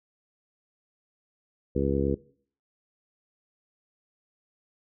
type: harmonic tone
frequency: 69.1 Hz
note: C#2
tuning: 5 cents flat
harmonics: 1 / 2 / 3 / 4 / 5 / 6 / 7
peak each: -31 / -31 / -31 / -31 / -31 / -31 / -31 dBFS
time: 1.75-2.15 s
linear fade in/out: 10 ms
effects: noise-tail reverb RT60 0.5 s tail -20 dB re dry